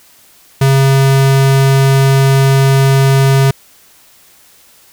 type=tone; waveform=square; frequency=135.6 Hz; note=C#3; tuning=38 cents flat; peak=-7 dBFS; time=0.61-3.51 s; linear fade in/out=5 ms; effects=white hiss -45 dBFS RMS until 4.92 s